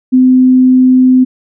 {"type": "tone", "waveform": "sine", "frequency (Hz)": 256, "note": "C4", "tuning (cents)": -38, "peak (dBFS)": -3, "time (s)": [0.12, 1.25], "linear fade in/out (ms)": 20, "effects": []}